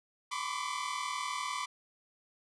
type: tone cluster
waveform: sawtooth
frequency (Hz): 997 / 1037 / 1146 / 1186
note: B5 / C6 / D6 / D6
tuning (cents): +16 / -16 / -43 / +17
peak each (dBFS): -36 / -37 / -35 / -38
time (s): 0.31-1.66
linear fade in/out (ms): 10
effects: resampled to 22050 Hz